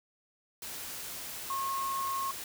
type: tone in noise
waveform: sine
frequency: 1084 Hz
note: C#6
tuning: 39 cents flat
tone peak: -31 dBFS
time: 1.5-2.31 s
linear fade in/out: 2 ms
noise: white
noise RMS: -41 dBFS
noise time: 0.62-2.44 s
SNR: +7 dB
effects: none